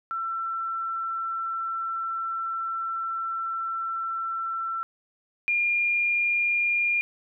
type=tone pair in turn; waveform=sine; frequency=1343 / 2411 Hz; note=E6 / D7; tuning=+32 / +45 cents; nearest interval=minor seventh; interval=1013 cents; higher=second; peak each=-27 / -21 dBFS; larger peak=second; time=0.11-4.83 / 5.48-7.01 s; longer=first; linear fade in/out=0 ms; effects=none